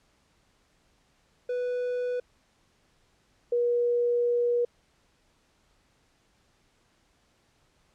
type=tone pair in turn; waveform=triangle / sine; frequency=493.9 / 480.4 Hz; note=B4 / B4; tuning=0 / -48 cents; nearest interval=unison; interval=48 cents; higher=first; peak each=-25 / -22 dBFS; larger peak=second; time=1.49-2.2 / 3.52-4.65 s; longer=second; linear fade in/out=5 ms; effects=pink hiss -67 dBFS RMS until 7.94 s + low-pass 8000 Hz 12 dB/octave